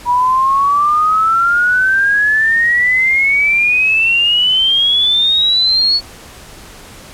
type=exponential sweep; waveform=sine; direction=up; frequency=962 to 4435 Hz; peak=-9 dBFS; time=0.05-6.01 s; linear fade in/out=50 ms; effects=pink hiss -36 dBFS RMS until 7.13 s + low-pass 12000 Hz 12 dB/octave